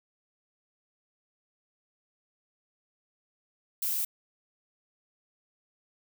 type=noise; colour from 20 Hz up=violet; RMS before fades=-30 dBFS; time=3.82-4.05 s; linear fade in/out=5 ms; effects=none